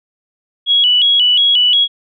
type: tone with vibrato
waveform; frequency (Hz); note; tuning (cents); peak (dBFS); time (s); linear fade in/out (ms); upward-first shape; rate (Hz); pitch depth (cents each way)
sine; 3136; G7; 0; -8; 0.66-1.88; 50; square; 2.8; 100
effects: none